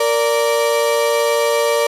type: tone pair together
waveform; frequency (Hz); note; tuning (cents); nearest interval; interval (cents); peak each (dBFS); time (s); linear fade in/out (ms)
35% pulse; 464.9 / 583; A#4 / D5; -5 / -13; major third; 392; -15; 0-1.87; 5
effects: resampled to 32000 Hz